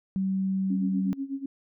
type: tone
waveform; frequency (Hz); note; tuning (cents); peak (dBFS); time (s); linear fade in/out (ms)
sine; 191.4; G3; -41; -24; 0.16-1.13; 0
type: tone with tremolo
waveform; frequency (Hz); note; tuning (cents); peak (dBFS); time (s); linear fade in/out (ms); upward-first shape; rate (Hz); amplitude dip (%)
sine; 273.4; C#4; -24; -27; 0.7-1.46; 5; sine; 8.2; 85
effects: none